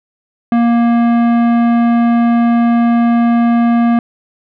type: tone with tanh clipping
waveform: sine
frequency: 235 Hz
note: A#3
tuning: 14 cents sharp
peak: -10 dBFS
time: 0.52-3.99 s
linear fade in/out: 2 ms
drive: 15 dB
effects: none